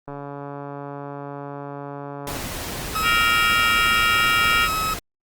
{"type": "click train", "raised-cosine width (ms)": 1, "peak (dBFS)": -20, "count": 326, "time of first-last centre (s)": [0.08, 2.369], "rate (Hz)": 142}
{"type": "noise", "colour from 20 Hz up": "pink", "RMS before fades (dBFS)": -30, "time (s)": [2.27, 4.99], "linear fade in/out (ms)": 2}
{"type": "tone", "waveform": "40% pulse", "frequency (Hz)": 1283, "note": "E6", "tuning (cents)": -47, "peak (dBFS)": -21, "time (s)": [2.95, 4.94], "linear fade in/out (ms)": 5}
{"type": "harmonic tone", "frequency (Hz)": 466.2, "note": "A#4", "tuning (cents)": 0, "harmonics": [3, 4, 5, 6, 7], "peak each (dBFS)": [-22, -25, -23, -24, -28], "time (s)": [3.02, 4.69], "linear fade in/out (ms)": 50}
{"effects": ["Opus 32 kbps"]}